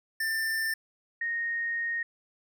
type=tone pair in turn; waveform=square / sine; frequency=1787 / 1859.1 Hz; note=A6 / A#6; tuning=+26 / -5 cents; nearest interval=minor second; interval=69 cents; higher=second; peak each=-28 dBFS; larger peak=neither; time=0.2-0.74 / 1.21-2.03 s; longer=second; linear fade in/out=5 ms; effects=none